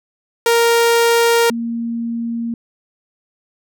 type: tone pair in turn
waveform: sawtooth / sine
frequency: 466.2 / 232.5 Hz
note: A#4 / A#3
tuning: 0 / -4 cents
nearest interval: octave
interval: 1204 cents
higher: first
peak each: -7 / -19 dBFS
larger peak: first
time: 0.46-1.5 / 1.5-2.54 s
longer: neither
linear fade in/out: 2 ms
effects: none